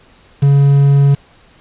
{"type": "tone with quantisation", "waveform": "triangle", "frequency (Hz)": 140.4, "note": "C#3", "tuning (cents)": 22, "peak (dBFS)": -4, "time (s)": [0.42, 1.15], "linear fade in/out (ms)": 10, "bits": 5, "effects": ["pink hiss -47 dBFS RMS until 1.6 s", "resampled to 8000 Hz"]}